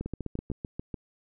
two click trains, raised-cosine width 3 ms, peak -21 / -20 dBFS, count 7 / 5, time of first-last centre 0.06-0.942 / 0.01-0.516 s, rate 6.8 / 7.9 Hz, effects none

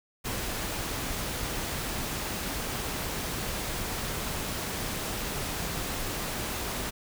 pink noise, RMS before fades -33 dBFS, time 0.24-6.91 s, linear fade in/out 20 ms, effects none

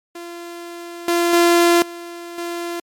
sawtooth tone with level steps, 343.6 Hz, F4, 28 cents flat, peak -27 / -11 / -7 / -27 / -20 dBFS, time 0.15-2.8 s, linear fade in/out 5 ms, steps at 1.08 / 1.33 / 1.82 / 2.38 s, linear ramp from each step 2 ms, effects MP3 64 kbps

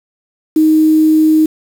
sine tone with quantisation, 312.5 Hz, D#4, 8 cents sharp, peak -6 dBFS, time 0.56-1.46 s, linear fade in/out 5 ms, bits 5, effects none

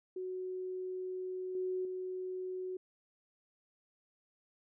sine tone with level steps, 370 Hz, F#4, in tune, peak -37 / -33 / -37 dBFS, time 0.16-2.77 s, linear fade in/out 5 ms, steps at 1.55 / 1.85 s, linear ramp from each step 2 ms, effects none

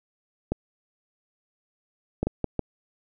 clicks, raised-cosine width 2 ms, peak -11 dBFS, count 5, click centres 0.52 / 2.23 / 2.27 / 2.443 / 2.593 s, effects none

